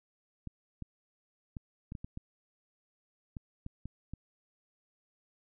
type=clicks; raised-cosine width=5 ms; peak=-28 dBFS; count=11; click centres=0.473 / 0.823 / 1.568 / 1.921 / 1.952 / 2.045 / 2.174 / 3.368 / 3.664 / 3.856 / 4.136 s; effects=none